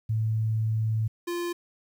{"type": "tone pair in turn", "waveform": ["sine", "square"], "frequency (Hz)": [110.3, 347], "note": ["A2", "F4"], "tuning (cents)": [5, -11], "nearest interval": "octave + minor sixth", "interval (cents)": 1984, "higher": "second", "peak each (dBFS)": [-23, -29], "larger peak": "first", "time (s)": [[0.09, 1.08], [1.27, 1.53]], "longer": "first", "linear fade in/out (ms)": 10, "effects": ["10-bit"]}